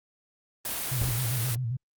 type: noise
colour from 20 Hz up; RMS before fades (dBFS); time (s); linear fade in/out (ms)
white; -32; 0.65-1.55; 2
type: tone with vibrato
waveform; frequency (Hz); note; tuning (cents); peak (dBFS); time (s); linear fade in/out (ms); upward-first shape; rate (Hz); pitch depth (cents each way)
sine; 121.2; B2; -32; -27; 0.91-1.77; 10; square; 7.5; 98
type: noise with exponential decay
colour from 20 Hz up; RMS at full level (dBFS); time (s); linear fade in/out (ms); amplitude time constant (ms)
brown; -27; 1.01-1.32; 5; 66
effects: Opus 32 kbps